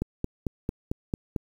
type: click train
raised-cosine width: 3 ms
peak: -14 dBFS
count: 7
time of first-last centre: 0.02-1.362 s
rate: 4.47 Hz
effects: 8-bit